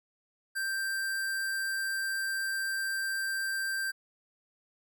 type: tone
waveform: square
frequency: 1573 Hz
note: G6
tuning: 6 cents sharp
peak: -31 dBFS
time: 0.55-3.92 s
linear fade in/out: 20 ms
effects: none